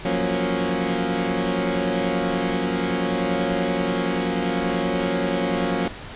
20% pulse chord, Gb major seventh, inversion third, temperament equal, 174.61 / 185 / 233.1 / 277.2 Hz, F3 / Gb3 / Bb3 / Db4, 0 / 0 / 0 / 0 cents, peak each -22 dBFS, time 0.05-5.88 s, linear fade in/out 2 ms, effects pink hiss -37 dBFS RMS until 6.15 s + resampled to 8000 Hz

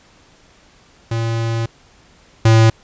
square tone pair in turn, 114.5 / 112.53 Hz, A#2 / A2, -31 / +39 cents, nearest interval unison, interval 30 cents, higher first, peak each -18 / -8 dBFS, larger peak second, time 1.11-1.66 / 2.45-2.7 s, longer first, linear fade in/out 5 ms, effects pink hiss -50 dBFS RMS until 2.83 s + resampled to 16000 Hz

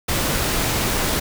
pink noise, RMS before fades -21 dBFS, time 0.08-1.2 s, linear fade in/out 10 ms, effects none

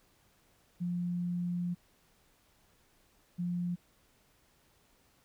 sine tone pair in turn, 175.8 / 175.8 Hz, F3 / F3, +12 / +12 cents, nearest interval unison, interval 0 cents, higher neither, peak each -31 / -31 dBFS, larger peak neither, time 0.8-1.75 / 3.38-3.76 s, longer first, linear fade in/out 20 ms, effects pink hiss -68 dBFS RMS until 5.24 s

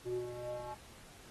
square tone with band-pass filter sweep, 121.8 Hz, B2, 24 cents flat, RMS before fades -41 dBFS, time 0.05-0.75 s, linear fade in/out 20 ms, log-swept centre 320 to 860 Hz, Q 6.3, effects pink hiss -57 dBFS RMS until 1.3 s + AAC 32 kbps

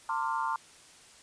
sine chord, D minor seventh, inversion second, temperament equal with one note detuned, 902.7 / 1046.5 / 1174.7 / 1396.9 Hz, A5 / C6 / D6 / F6, +44 / 0 / 0 / 0 cents, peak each -32 / -33 / -36 / -38 dBFS, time 0.09-0.56 s, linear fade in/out 2 ms, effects white hiss -55 dBFS RMS until 1.22 s + resampled to 22050 Hz

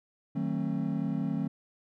triangle chord, D# diminished seventh, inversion none, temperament just, 155.56 / 186.68 / 224 / 268.8 Hz, D#3 / F#3 / A3 / C4, 0 / +16 / +31 / +47 cents, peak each -32 dBFS, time 0.35-1.48 s, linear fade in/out 10 ms, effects none

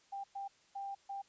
sine tone bursts at uneven times, 792 Hz, G5, 18 cents sharp, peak -39 dBFS, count 4, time 0.12-0.24 / 0.35-0.48 / 0.75-0.95 / 1.09-1.22 s, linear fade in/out 10 ms, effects white hiss -68 dBFS RMS until 1.28 s + resampled to 16000 Hz

